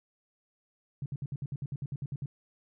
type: tone bursts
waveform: sine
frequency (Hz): 138.59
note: C#3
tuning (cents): 0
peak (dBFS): -32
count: 13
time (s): 1.02-2.259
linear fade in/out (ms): 2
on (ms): 39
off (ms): 61
effects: none

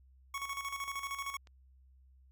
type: tone with tremolo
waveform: 25% pulse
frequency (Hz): 1108.7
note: C#6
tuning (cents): 0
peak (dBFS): -32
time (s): 0.34-1.37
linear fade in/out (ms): 5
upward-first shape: square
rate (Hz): 13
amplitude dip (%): 60
type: clicks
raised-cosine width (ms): 0.2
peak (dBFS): -40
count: 2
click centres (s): 1.06 / 1.472
effects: added 65 Hz sine -59 dBFS peak until 2.31 s

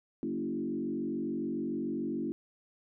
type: tone with frequency modulation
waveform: sine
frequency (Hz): 281.2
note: C#4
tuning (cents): +25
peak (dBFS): -31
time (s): 0.23-2.32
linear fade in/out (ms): 0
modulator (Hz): 47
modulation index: 1.6
effects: none

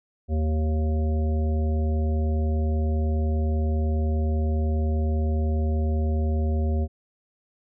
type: harmonic tone with a mistuned harmonic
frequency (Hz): 77.5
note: D#2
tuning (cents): -6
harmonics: 1 / 3 / 5 / 7 / 9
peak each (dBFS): -21 / -31 / -35 / -38 / -40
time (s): 0.28-6.88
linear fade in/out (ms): 50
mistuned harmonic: 7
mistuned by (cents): +20
effects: none

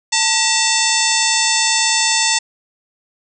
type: harmonic tone with a mistuned harmonic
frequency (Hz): 891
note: A5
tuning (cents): +22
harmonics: 1 / 2 / 3 / 4 / 5 / 6 / 7 / 8 / 9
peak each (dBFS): -22 / -22 / -22 / -22 / -22 / -22 / -22 / -22 / -22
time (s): 0.12-2.39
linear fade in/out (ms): 10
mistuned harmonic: 2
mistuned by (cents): +130
effects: none

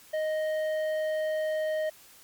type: tone with tanh clipping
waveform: triangle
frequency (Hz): 622.3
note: D#5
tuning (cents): 0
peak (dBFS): -28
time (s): 0.13-1.9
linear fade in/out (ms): 10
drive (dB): 13
effects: white hiss -54 dBFS RMS until 2.23 s + MP3 96 kbps

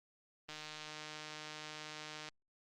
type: click train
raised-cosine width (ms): 0.2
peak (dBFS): -29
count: 276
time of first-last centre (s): 0.49-2.287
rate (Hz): 153
effects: Opus 24 kbps

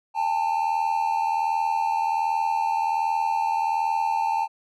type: tone pair together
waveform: triangle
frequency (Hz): 811 / 892.3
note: G#5 / A5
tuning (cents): -41 / +24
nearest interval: major second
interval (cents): 165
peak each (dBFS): -24 / -21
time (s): 0.14-4.48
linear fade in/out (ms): 50
effects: none

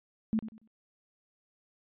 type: tone with echo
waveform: sine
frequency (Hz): 220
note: A3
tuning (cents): 0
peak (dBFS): -25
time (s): 0.33-0.39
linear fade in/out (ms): 0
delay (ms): 95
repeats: 3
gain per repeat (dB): -12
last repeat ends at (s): 0.675
effects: resampled to 8000 Hz

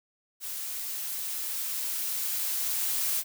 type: noise with level ramp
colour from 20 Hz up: blue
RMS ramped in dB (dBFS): -36 to -28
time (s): 0.4-3.24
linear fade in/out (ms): 50
effects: none

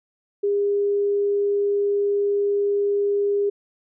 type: tone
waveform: sine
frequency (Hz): 405.2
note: G#4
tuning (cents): -43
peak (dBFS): -18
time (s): 0.43-3.5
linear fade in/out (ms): 10
effects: none

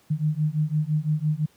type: beating tone pair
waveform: sine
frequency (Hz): 150 / 155.9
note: D3 / D#3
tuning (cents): +37 / +4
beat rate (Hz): 5.9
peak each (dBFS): -24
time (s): 0.1-1.46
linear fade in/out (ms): 10
effects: pink hiss -60 dBFS RMS until 1.56 s + high-pass 80 Hz 12 dB/octave

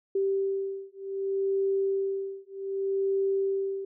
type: beating tone pair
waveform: sine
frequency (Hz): 389.9 / 390.55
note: G4 / G4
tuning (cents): -9 / -6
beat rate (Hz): 0.65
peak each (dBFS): -29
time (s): 0.15-3.85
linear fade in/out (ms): 5
effects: none

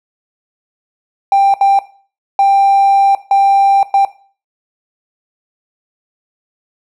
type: tone bursts at uneven times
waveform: triangle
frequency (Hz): 790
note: G5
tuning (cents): +13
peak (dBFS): -3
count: 5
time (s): 1.32-1.54 / 1.61-1.79 / 2.39-3.15 / 3.31-3.83 / 3.94-4.05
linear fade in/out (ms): 2
effects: noise-tail reverb RT60 0.4 s tail -18 dB re dry + tanh soft clip ceiling -2 dBFS

